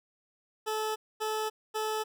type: tone bursts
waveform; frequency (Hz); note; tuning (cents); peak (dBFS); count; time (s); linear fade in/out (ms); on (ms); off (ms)
20% pulse; 433.6; A4; -25; -25; 3; 0.66-2.04; 20; 300; 240
effects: none